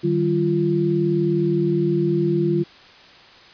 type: tone cluster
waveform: sine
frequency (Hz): 152.4 / 191.9 / 345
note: D#3 / G3 / F4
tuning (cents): -36 / -37 / -21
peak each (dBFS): -22 / -24 / -19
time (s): 0.03-2.64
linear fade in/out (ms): 20
effects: white hiss -46 dBFS RMS until 3.53 s + resampled to 11025 Hz